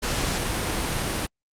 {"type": "noise", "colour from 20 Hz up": "pink", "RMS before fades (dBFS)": -26, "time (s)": [0.02, 1.27], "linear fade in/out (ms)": 20, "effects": ["low-pass 11000 Hz 12 dB/octave", "Opus 48 kbps"]}